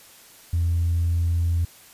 triangle tone with tanh clipping, 84.7 Hz, E2, 48 cents sharp, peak -19 dBFS, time 0.53-1.65 s, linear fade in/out 5 ms, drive 5 dB, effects white hiss -49 dBFS RMS until 1.93 s + resampled to 32000 Hz

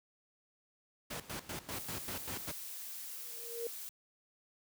pink noise with tremolo, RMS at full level -41 dBFS, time 1.1-2.52 s, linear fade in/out 10 ms, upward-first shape square, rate 5.1 Hz, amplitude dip 80%
blue noise, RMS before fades -45 dBFS, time 1.72-3.89 s, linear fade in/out 0 ms
sine tone with exponential growth, 466.2 Hz, A#4, in tune, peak -34 dBFS, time 3.16-3.67 s, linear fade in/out 2 ms, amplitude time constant 110 ms
effects high-pass 80 Hz 12 dB/octave

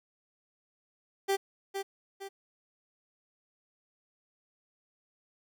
30% pulse tone with echo, 392 Hz, G4, in tune, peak -23 dBFS, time 1.28-1.37 s, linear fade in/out 20 ms, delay 460 ms, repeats 2, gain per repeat -7 dB, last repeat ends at 2.29 s, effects none

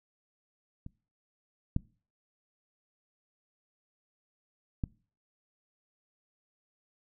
clicks, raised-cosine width 5 ms, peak -30 / -15 / -18 dBFS, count 3, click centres 0.864 / 1.764 / 4.838 s, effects noise-tail reverb RT60 0.4 s tail -23 dB re dry

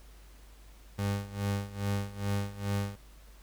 30% pulse tone with tremolo, 100.5 Hz, G2, 44 cents sharp, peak -25 dBFS, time 0.98-2.96 s, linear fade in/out 10 ms, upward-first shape sine, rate 2.4 Hz, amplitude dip 85%, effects added 50 Hz sine -51 dBFS peak until 3.42 s + pink hiss -60 dBFS RMS until 3.42 s

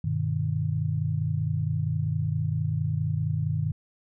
sine chord, G augmented, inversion none, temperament just, 98 / 122.5 / 153.12 Hz, G2 / B2 / D#3, 0 / -14 / -27 cents, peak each -29 / -30 / -27 dBFS, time 0.04-3.72 s, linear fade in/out 5 ms, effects none

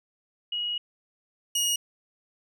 sine / 20% pulse tone pair in turn, 2899 / 2881 Hz, F#7 / F#7, -36 / -47 cents, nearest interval unison, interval 11 cents, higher first, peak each -27 / -18 dBFS, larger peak second, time 0.52-0.78 / 1.55-1.76 s, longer first, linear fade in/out 5 ms, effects none

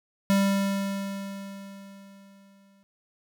square tone with exponential decay, 197 Hz, G3, 9 cents sharp, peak -19 dBFS, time 0.3-2.83 s, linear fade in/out 0 ms, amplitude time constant 550 ms, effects none

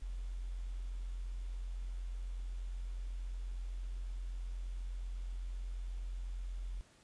sine tone with quantisation, 44.12 Hz, F1, 18 cents sharp, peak -38 dBFS, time 0.02-6.81 s, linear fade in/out 0 ms, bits 11, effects pink hiss -65 dBFS RMS until 7.03 s + resampled to 22050 Hz

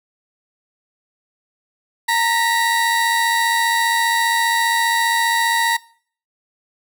30% pulse tone pair together, 922.5 / 1940 Hz, A#5 / B6, -18 / -31 cents, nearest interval octave + minor second, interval 1287 cents, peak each -15 / -17 dBFS, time 2.08-5.77 s, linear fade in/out 10 ms, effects noise-tail reverb RT60 0.5 s tail -21 dB re dry

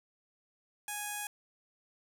5% pulse tone with notch filter, 830.6 Hz, G#5, in tune, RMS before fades -39 dBFS, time 0.88-1.27 s, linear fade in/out 2 ms, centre 4500 Hz, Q 0.95, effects none

